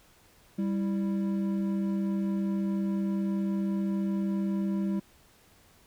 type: tone pair together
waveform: triangle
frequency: 196.78 / 329.6 Hz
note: G3 / E4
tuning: +7 / 0 cents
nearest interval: major sixth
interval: 893 cents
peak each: -25 / -33 dBFS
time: 0.58-5 s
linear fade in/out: 10 ms
effects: pink hiss -60 dBFS RMS until 5.86 s